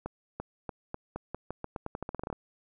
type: accelerating click train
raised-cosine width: 1 ms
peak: -21 dBFS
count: 19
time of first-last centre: 0.06-2.328 s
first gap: 340 ms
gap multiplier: 0.86
effects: none